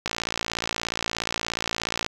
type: click train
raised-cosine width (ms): 0.2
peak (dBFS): -8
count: 115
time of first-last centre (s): 0.06-2.064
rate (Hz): 56.9
effects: 7-bit